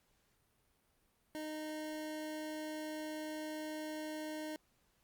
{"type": "tone", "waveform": "25% pulse", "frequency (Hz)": 308.6, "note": "D#4", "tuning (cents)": -14, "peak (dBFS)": -37, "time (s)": [1.35, 4.56], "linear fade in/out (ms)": 0, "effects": ["pink hiss -75 dBFS RMS until 5.03 s", "Opus 48 kbps"]}